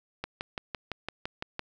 click train, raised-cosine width 0.3 ms, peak -17 dBFS, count 9, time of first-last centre 0.24-1.594 s, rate 5.91 Hz, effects none

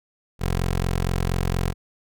15% pulse tone, 44.25 Hz, F1, 23 cents sharp, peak -15 dBFS, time 0.39-1.74 s, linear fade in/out 50 ms, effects none

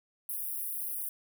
white high-pass noise, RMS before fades -36 dBFS, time 0.29-1.09 s, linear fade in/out 2 ms, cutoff 9600 Hz, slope 96 dB/octave, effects none

